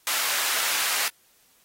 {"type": "high-pass noise", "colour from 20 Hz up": "pink", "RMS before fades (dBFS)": -26, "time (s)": [0.07, 1.08], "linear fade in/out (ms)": 0, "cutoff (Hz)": 1200, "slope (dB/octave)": 12, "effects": ["white hiss -61 dBFS RMS until 1.64 s", "AAC 48 kbps"]}